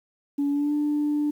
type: tone with pitch glide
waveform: sine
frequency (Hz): 284.6 to 295.7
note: C#4 to D4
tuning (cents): +46 to +12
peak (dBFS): -20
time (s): 0.38-1.31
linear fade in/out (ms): 10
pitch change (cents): +66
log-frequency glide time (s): 0.51-0.73
effects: tanh soft clip ceiling -18 dBFS + 9-bit